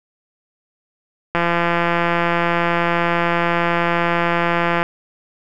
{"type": "click train", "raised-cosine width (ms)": 0.5, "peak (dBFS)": -3, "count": 596, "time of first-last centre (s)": [1.35, 4.83], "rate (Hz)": 171, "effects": []}